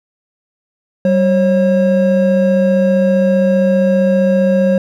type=tone pair together; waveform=triangle; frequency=192.2 / 541.4 Hz; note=G3 / C#5; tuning=-34 / -41 cents; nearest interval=octave + tritone; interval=1793 cents; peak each=-10 dBFS; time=1.05-4.78 s; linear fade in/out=2 ms; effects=none